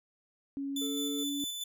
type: tone with pitch glide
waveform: sine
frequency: 277.2 to 282.9 Hz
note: C#4 to C#4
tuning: 0 to +35 cents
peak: -33 dBFS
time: 0.57-1.44 s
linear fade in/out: 0 ms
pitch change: +35 cents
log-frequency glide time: 0.86-1.03 s
type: tone with tremolo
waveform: sawtooth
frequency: 3500 Hz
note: A7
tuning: 10 cents flat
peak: -31 dBFS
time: 0.76-1.64 s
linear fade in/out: 5 ms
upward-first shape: square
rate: 4.7 Hz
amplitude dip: 30%
type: tone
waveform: triangle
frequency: 440 Hz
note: A4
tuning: in tune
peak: -38 dBFS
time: 0.81-1.24 s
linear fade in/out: 10 ms
effects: none